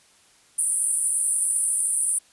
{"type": "band-pass noise", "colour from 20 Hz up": "white", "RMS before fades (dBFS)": -23, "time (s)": [0.58, 2.19], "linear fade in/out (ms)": 10, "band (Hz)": [9000, 10000], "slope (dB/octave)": 96, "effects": ["white hiss -57 dBFS RMS until 2.32 s", "resampled to 24000 Hz"]}